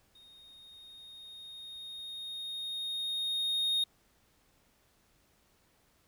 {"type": "tone with level ramp", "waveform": "triangle", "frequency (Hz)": 3711, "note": "A#7", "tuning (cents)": -9, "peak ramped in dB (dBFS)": [-54, -25], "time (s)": [0.15, 3.84], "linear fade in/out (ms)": 5, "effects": ["pink hiss -69 dBFS RMS until 6.07 s"]}